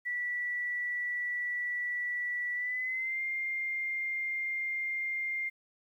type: tone with pitch glide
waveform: sine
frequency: 1956 to 2109 Hz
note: B6 to C7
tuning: -17 to +13 cents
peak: -31 dBFS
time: 0.05-5.5 s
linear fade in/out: 20 ms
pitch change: +130 cents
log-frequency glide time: 2.54-3.21 s
effects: 11-bit